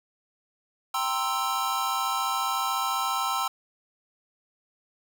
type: chord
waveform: square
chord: C dominant seventh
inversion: second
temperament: equal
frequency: 784 / 932.3 / 1046.5 / 1318.5 Hz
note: G5 / Bb5 / C6 / E6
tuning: 0 / 0 / 0 / 0 cents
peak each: -33 / -34 / -31 / -30 dBFS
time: 0.94-3.48 s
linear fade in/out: 5 ms
effects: none